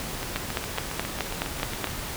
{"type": "two click trains", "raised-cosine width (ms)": 0.3, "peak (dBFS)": [-16, -9], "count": [13, 8], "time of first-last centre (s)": [[0.23, 1.872], [0.36, 1.843]], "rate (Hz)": [7.31, 4.72], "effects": ["pink hiss -34 dBFS RMS until 2.16 s"]}